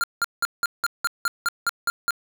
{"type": "tone bursts", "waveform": "square", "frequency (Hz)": 1396.9, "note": "F6", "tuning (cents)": 0, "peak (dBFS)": -20, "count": 11, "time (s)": [0.01, 2.107], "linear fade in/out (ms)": 0, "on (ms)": 27, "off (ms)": 180, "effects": []}